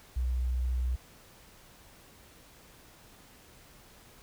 sine tone, 62.4 Hz, B1, 19 cents sharp, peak -27 dBFS, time 0.16-0.96 s, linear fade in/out 10 ms, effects pink hiss -56 dBFS RMS until 4.22 s

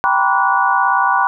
sine tone cluster, 783 / 953 / 1011 / 1146 / 1465 Hz, G5 / A#5 / B5 / D6 / F#6, -2 / +38 / +40 / -43 / -18 cents, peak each -18 dBFS, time 0.04-1.27 s, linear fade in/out 0 ms, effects none

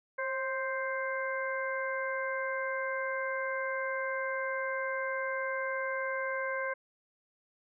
harmonic tone with a mistuned harmonic, 523.3 Hz, C5, in tune, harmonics 1 / 2 / 3 / 4, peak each -35 / -38 / -36 / -40 dBFS, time 0.18-6.74 s, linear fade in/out 10 ms, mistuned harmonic 1, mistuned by +37 cents, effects none

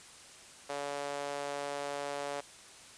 sawtooth tone with high-pass filter, 142.7 Hz, D3, 49 cents flat, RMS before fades -38 dBFS, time 0.69-2.41 s, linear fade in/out 10 ms, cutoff 570 Hz, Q 2.2, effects white hiss -53 dBFS RMS until 2.97 s + resampled to 22050 Hz

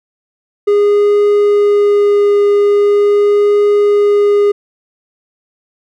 triangle tone with vibrato, 410 Hz, G#4, 22 cents flat, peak -5 dBFS, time 0.67-4.52 s, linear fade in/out 10 ms, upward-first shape triangle, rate 0.42 Hz, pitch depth 9 cents each way, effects none

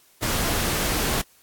pink noise, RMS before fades -24 dBFS, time 0.22-1.22 s, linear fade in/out 10 ms, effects white hiss -57 dBFS RMS until 1.42 s + AAC 64 kbps

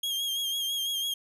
40% pulse tone with vibrato, 3244 Hz, G#7, 41 cents flat, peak -27 dBFS, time 0.03-1.14 s, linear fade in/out 5 ms, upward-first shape sine, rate 6 Hz, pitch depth 42 cents each way, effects none

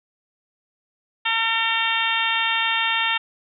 harmonic tone with a mistuned harmonic, 453.1 Hz, A#4, 49 cents flat, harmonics 2 / 3 / 4 / 5 / 6 / 7 / 8, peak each -27 / -28 / -26 / -28 / -25 / -27 / -28 dBFS, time 1.25-3.18 s, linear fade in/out 10 ms, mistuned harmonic 6, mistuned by +20 cents, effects none

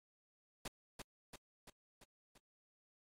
pink noise with echo, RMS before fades -44 dBFS, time 0.65-0.68 s, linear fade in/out 5 ms, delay 340 ms, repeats 5, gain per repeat -4 dB, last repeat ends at 2.38 s, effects low-pass 12000 Hz 12 dB/octave + AAC 48 kbps

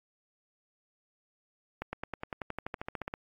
accelerating click train, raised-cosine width 0.5 ms, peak -20 dBFS, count 17, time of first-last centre 1.82-3.139 s, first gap 110 ms, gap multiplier 0.96, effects AAC 32 kbps

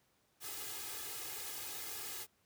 white noise with comb filter, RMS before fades -44 dBFS, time 0.4-2.27 s, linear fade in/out 50 ms, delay 2.4 ms, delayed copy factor +0.95, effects pink hiss -74 dBFS RMS until 2.45 s + high-pass 80 Hz 12 dB/octave

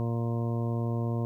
harmonic tone, 116.9 Hz, A#2, 5 cents sharp, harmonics 1 / 2 / 3 / 4 / 5 / 6 / 8 / 9, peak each -28 / -34 / -38 / -40 / -42 / -44 / -46 / -47 dBFS, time 0-1.25 s, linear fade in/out 0 ms, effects 11-bit

